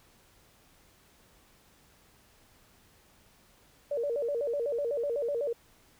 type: tone with vibrato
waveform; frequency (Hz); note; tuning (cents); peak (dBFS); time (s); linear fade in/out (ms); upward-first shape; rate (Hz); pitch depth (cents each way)
sine; 519; C5; -14; -28; 3.91-5.53; 5; square; 8; 180
effects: pink hiss -62 dBFS RMS until 5.99 s